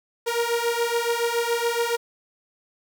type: beating tone pair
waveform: sawtooth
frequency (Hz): 466.2 / 473.3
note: A#4 / A#4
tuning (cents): 0 / +26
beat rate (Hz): 7.1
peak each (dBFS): -21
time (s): 0.26-1.97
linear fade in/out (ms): 20
effects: 8-bit